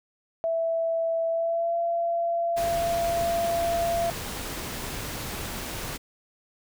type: tone with pitch glide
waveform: sine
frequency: 660 to 680.1 Hz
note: E5 to F5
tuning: +2 to -46 cents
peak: -23 dBFS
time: 0.44-4.1 s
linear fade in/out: 0 ms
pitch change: +52 cents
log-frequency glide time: 1.29-1.77 s
type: noise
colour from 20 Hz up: pink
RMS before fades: -34 dBFS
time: 2.56-5.98 s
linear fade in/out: 20 ms
effects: none